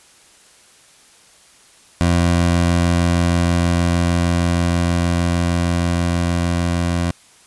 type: tone with level ramp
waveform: 20% pulse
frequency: 86.4 Hz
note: F2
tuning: 18 cents flat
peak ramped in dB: -8 to -12 dBFS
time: 2.01-7.11 s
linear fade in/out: 0 ms
effects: white hiss -49 dBFS RMS until 7.46 s + resampled to 24000 Hz